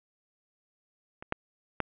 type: clicks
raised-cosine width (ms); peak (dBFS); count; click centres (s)
0.5; -27 / -12 / -12; 3; 1.225 / 1.324 / 1.803
effects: resampled to 8000 Hz + 9-bit